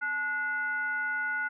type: tone with frequency modulation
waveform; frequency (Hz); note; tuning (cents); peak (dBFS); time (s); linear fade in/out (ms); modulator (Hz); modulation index
sine; 1457; F#6; -27; -28; 0.01-1.49; 20; 597; 0.52
effects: none